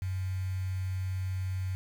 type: tone with quantisation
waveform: sine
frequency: 93.5 Hz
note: F#2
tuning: 19 cents sharp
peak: -30 dBFS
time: 0.02-1.75 s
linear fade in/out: 0 ms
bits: 8
effects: none